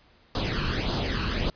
pink noise with flanger, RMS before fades -27 dBFS, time 0.35-1.5 s, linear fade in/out 2 ms, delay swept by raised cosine 0.22 to 0.73 ms, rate 1.7 Hz, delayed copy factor +0.65, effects pink hiss -59 dBFS RMS until 1.55 s + resampled to 11025 Hz

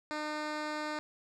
10% pulse tone with low-pass filter, 303.3 Hz, D#4, 44 cents flat, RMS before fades -37 dBFS, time 0.11-0.99 s, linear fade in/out 0 ms, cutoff 5500 Hz, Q 0.77, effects none

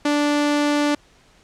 sawtooth tone, 292.9 Hz, D4, 5 cents flat, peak -13 dBFS, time 0.05-0.95 s, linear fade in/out 5 ms, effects pink hiss -54 dBFS RMS until 1.43 s + low-pass 7000 Hz 12 dB/octave

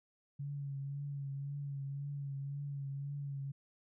sine tone with vibrato, 140.4 Hz, C#3, 22 cents sharp, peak -38 dBFS, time 0.39-3.52 s, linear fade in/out 10 ms, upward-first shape triangle, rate 1.9 Hz, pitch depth 39 cents each way, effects none

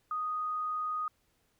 sine tone, 1243 Hz, D#6, 2 cents flat, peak -31 dBFS, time 0.11-1.08 s, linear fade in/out 2 ms, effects pink hiss -73 dBFS RMS until 1.59 s

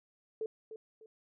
sine tone with echo, 440 Hz, A4, in tune, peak -33 dBFS, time 0.41-0.46 s, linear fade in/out 2 ms, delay 300 ms, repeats 2, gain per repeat -10 dB, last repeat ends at 1.06 s, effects none

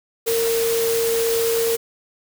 sine tone in noise, 459.2 Hz, A#4, 26 cents flat, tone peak -18 dBFS, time 0.26-1.77 s, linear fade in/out 20 ms, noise white, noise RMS -26 dBFS, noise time 0.26-1.77 s, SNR +5 dB, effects none

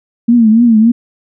sine tone with vibrato, 227.9 Hz, A#3, 39 cents flat, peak -4 dBFS, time 0.28-0.92 s, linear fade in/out 10 ms, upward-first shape triangle, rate 3.5 Hz, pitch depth 120 cents each way, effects none

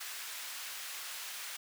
pink high-pass noise, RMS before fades -43 dBFS, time 0-1.57 s, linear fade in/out 10 ms, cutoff 1600 Hz, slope 12 dB/octave, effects none

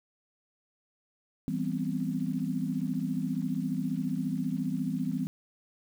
sine chord, C major seventh, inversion first, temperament equal, 164.81 / 196 / 246.9 / 261.6 Hz, E3 / G3 / B3 / C4, 0 / 0 / 0 / 0 cents, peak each -34 dBFS, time 1.48-5.27 s, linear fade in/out 0 ms, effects 9-bit

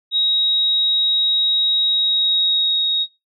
sine tone with pitch glide, 3800 to 3765 Hz, A#7 to A#7, +33 to +16 cents, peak -15 dBFS, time 0.11-3.07 s, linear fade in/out 50 ms, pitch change -17 cents, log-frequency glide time 1.86-2.85 s, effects noise-tail reverb RT60 0.2 s tail -17 dB re dry

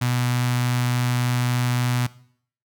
sawtooth tone with notch filter, 123.47 Hz, B2, in tune, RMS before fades -22 dBFS, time 0.01-2.07 s, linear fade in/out 10 ms, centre 440 Hz, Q 0.66, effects noise-tail reverb RT60 0.6 s tail -19 dB re dry

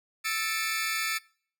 sawtooth tone cluster, 1315 / 1769 / 2200 / 2370 Hz, E6 / A6 / C#7 / D7, -5 / +9 / -14 / +15 cents, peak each -30 dBFS, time 0.24-1.19 s, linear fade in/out 20 ms, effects noise-tail reverb RT60 0.5 s tail -24 dB re dry

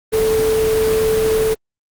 sine tone in noise, 440 Hz, A4, in tune, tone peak -13 dBFS, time 0.12-1.55 s, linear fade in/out 20 ms, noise pink, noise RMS -24 dBFS, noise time 0.12-1.55 s, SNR +8 dB, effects Opus 24 kbps

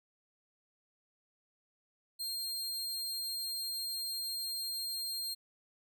sawtooth tone, 4202 Hz, C8, 7 cents sharp, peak -33 dBFS, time 2.19-5.35 s, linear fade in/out 20 ms, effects none

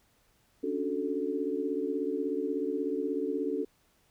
sine chord, D major seventh, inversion third, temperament equal, 277.2 / 293.7 / 370 / 440 Hz, C#4 / D4 / F#4 / A4, 0 / 0 / 0 / 0 cents, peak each -35 / -35 / -35 / -33 dBFS, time 0.63-3.65 s, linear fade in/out 10 ms, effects pink hiss -68 dBFS RMS until 4.1 s

